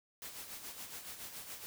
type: noise with tremolo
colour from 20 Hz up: white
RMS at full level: -45 dBFS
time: 0.22-1.66 s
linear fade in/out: 0 ms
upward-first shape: sine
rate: 7.1 Hz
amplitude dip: 55%
effects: none